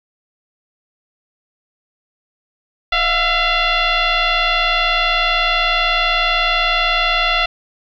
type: tone with frequency modulation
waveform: sine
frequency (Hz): 714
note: F5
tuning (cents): +38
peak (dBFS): -13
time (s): 2.92-7.46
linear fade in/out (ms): 5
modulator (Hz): 684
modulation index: 4.5
effects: 9-bit